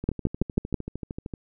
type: two click trains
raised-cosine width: 3 ms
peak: -9 / -20 dBFS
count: 5 / 18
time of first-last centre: 0.09-0.743 / 0.04-1.338 s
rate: 6.13 / 13.1 Hz
effects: none